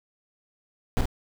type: noise with echo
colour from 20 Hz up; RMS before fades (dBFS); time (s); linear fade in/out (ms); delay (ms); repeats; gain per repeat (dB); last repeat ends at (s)
brown; -21; 0.97-1.01; 0; 46; 1; -5; 1.056
effects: none